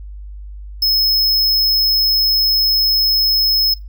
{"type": "tone", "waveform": "square", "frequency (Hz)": 5180, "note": "E8", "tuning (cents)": -31, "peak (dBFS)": -12, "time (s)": [0.82, 3.74], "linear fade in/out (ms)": 5, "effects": ["noise-tail reverb RT60 0.2 s tail -20 dB re dry", "added 50 Hz sine -29 dBFS peak until 3.88 s"]}